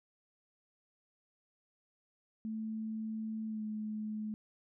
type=tone with pitch glide; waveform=sine; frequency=219.6 to 214.5 Hz; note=A3 to A3; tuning=-3 to -44 cents; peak=-36 dBFS; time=2.45-4.34 s; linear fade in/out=0 ms; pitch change=-41 cents; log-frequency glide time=3.47-3.63 s; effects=none